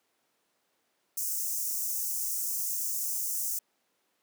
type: high-pass noise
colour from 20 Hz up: white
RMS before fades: -32 dBFS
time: 1.17-3.59 s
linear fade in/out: 5 ms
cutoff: 5700 Hz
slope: 48 dB/octave
effects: pink hiss -74 dBFS RMS until 4.22 s + high-pass 300 Hz 12 dB/octave